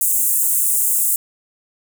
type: high-pass noise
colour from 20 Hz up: pink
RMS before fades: -17 dBFS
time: 0.01-1.16 s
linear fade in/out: 2 ms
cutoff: 7600 Hz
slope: 48 dB/octave
effects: none